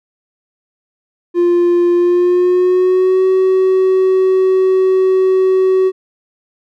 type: tone with pitch glide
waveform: triangle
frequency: 349.2 to 376.4 Hz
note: F4 to F#4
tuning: 0 to +30 cents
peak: -6 dBFS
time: 1.34-5.92 s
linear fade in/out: 50 ms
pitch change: +130 cents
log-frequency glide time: 1.94-3.25 s
effects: tanh soft clip ceiling -2 dBFS